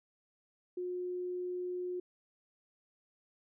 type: tone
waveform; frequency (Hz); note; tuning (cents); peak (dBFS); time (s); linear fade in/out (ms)
sine; 360; F#4; -47; -35; 0.77-2; 5
effects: none